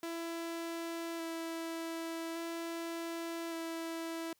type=tone with vibrato; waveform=sawtooth; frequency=331.6 Hz; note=E4; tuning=10 cents sharp; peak=-34 dBFS; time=0.03-4.33 s; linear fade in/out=2 ms; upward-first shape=square; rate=0.43 Hz; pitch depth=11 cents each way; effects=white hiss -74 dBFS RMS until 4.39 s